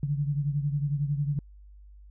sine beating tone pair, 142.4 / 153.4 Hz, C#3 / D#3, +47 / -24 cents, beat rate 11 Hz, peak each -26 / -32 dBFS, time 0.03-1.39 s, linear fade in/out 2 ms, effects added 50 Hz sine -47 dBFS peak until 2.1 s

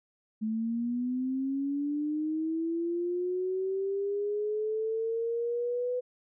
sine linear sweep, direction up, 215.5 to 500 Hz, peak -28 dBFS, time 0.41-6.01 s, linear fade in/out 20 ms, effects none

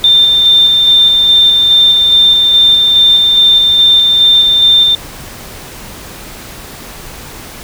sine tone with tremolo, 3589 Hz, A7, 34 cents sharp, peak -3 dBFS, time 0.04-4.95 s, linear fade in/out 2 ms, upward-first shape square, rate 2.4 Hz, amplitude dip 25%, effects pink hiss -29 dBFS RMS until 7.63 s

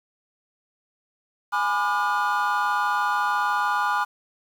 triangle chord, G# diminished seventh, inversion none, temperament just, 830.6 / 996.7 / 1196.1 / 1435.3 Hz, G#5 / B5 / D6 / F6, 0 / +16 / +31 / +47 cents, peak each -24 dBFS, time 1.52-4.05 s, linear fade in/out 20 ms, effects tanh soft clip ceiling -12 dBFS + 8-bit

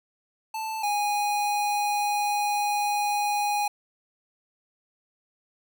square tone pair in turn, 880 / 825.3 Hz, A5 / G#5, 0 / -11 cents, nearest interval minor second, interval 111 cents, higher first, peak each -30 / -24 dBFS, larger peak second, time 0.54-0.83 / 0.83-3.68 s, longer second, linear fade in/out 5 ms, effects none

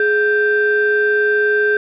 sine tone pair together, 419.7 / 1568 Hz, G#4 / G6, +18 / 0 cents, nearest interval octave + major seventh, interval 2282 cents, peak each -14 dBFS, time 0-1.77 s, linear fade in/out 2 ms, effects tanh soft clip ceiling -6 dBFS

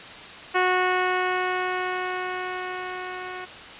10% pulse tone with level ramp, 366.6 Hz, F#4, 16 cents flat, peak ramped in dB -10 to -25 dBFS, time 0.54-3.46 s, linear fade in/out 20 ms, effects white hiss -40 dBFS RMS until 3.79 s + resampled to 8000 Hz

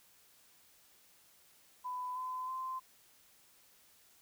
sine tone with pitch steps, 1000 / 1018.7 / 1037.7 Hz, B5 / C6 / C6, +21 / -47 / -15 cents, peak -37 dBFS, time 1.84-2.8 s, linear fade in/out 20 ms, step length 320 ms, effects white hiss -65 dBFS RMS until 4.21 s

